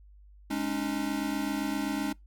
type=chord; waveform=square; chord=Ab suspended fourth; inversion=none; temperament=equal with one note detuned; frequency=207.7 / 277.2 / 304.9 Hz; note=Ab3 / Db4 / Eb4; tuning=0 / 0 / -35 cents; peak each=-36 / -33 / -34 dBFS; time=0.5-2.13 s; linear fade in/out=10 ms; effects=noise-tail reverb RT60 0.2 s tail -25 dB re dry + added 50 Hz sine -51 dBFS peak until 2.26 s